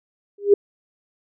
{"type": "tone with exponential growth", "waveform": "sine", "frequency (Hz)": 405.2, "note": "G#4", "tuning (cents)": -43, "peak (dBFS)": -5, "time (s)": [0.38, 0.54], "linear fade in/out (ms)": 5, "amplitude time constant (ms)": 34, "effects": []}